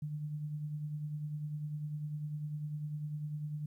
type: tone with tremolo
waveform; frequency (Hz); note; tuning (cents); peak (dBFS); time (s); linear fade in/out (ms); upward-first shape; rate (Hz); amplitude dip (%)
sine; 150; D3; +37; -34; 0.02-3.66; 5; triangle; 10; 50
effects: 12-bit